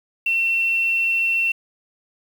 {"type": "tone with quantisation", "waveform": "sine", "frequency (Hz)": 2707, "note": "E7", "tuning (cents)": 45, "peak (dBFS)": -17, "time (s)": [0.26, 1.52], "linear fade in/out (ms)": 5, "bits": 7, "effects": []}